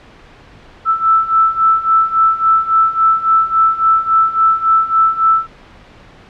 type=beating tone pair; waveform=sine; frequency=1318.5 / 1322.1 Hz; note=E6 / E6; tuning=0 / +5 cents; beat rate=3.6 Hz; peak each=-14 / -11 dBFS; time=0.85-5.47 s; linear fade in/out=50 ms; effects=pink hiss -41 dBFS RMS until 6.29 s + low-pass 3000 Hz 12 dB/octave